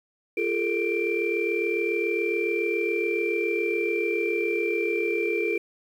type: tone cluster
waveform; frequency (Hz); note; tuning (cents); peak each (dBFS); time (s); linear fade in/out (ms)
sine; 345.5 / 412.6 / 452.7 / 2356; F4 / G#4 / A4 / D7; -19 / -11 / +49 / +5; -28; 0.37-5.58; 5
effects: tanh soft clip ceiling -14 dBFS + 9-bit